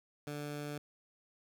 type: tone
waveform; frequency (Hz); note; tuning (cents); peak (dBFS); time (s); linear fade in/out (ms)
15% pulse; 146.83; D3; 0; -33; 0.27-0.78; 2
effects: none